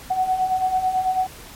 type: beating tone pair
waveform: sine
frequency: 740 / 749.1 Hz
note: F#5 / F#5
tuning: 0 / +21 cents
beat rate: 9.1 Hz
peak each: -25 / -19 dBFS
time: 0.1-1.27 s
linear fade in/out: 10 ms
effects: pink hiss -41 dBFS RMS until 1.55 s + MP3 64 kbps